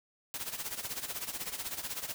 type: noise with tremolo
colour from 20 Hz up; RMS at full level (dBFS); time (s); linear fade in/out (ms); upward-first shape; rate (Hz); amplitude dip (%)
white; -36; 0.34-2.14; 0; sine; 16; 75
effects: none